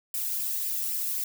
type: noise with flanger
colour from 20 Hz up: violet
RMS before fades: -30 dBFS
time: 0.14-1.24 s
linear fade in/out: 2 ms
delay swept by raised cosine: 0.39 to 1.19 ms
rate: 3.8 Hz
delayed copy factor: +0.5
effects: none